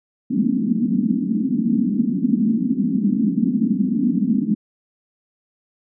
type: band-pass noise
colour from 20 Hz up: pink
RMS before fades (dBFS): -19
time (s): 0.3-4.55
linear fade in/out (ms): 10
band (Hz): 200 to 260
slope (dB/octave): 48
effects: none